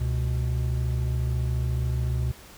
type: tone pair together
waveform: triangle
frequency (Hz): 69.3 / 123.47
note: C#2 / B2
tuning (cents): 0 / 0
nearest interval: minor seventh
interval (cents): 1000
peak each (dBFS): -24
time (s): 0-2.32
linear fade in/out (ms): 10
effects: pink hiss -48 dBFS RMS until 2.57 s